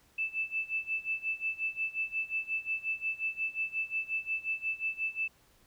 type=tone with tremolo; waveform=sine; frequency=2637 Hz; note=E7; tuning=in tune; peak=-28 dBFS; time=0.18-5.28 s; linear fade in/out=5 ms; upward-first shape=sine; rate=5.6 Hz; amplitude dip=90%; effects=pink hiss -65 dBFS RMS until 5.66 s